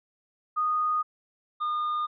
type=tone pair in turn; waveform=sine / triangle; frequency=1236 / 1217.6 Hz; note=D#6 / D#6; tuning=-12 / -38 cents; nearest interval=unison; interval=26 cents; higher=first; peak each=-23 / -24 dBFS; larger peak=first; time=0.56-1.03 / 1.6-2.07 s; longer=neither; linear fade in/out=20 ms; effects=resampled to 11025 Hz